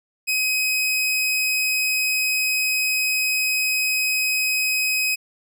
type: tone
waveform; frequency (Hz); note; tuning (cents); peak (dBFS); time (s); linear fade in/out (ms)
sawtooth; 2528; D#7; +27; -16; 0.27-5.16; 20
effects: none